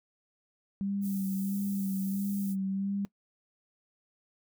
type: tone with vibrato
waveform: sine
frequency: 196 Hz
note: G3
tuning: in tune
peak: -29 dBFS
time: 0.81-3.05 s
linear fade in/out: 0 ms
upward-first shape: sine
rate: 1.5 Hz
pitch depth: 32 cents each way
type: high-pass noise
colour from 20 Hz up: white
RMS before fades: -45 dBFS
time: 1.01-2.56 s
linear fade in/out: 50 ms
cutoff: 11000 Hz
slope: 12 dB/octave
effects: noise-tail reverb RT60 0.1 s tail -21 dB re dry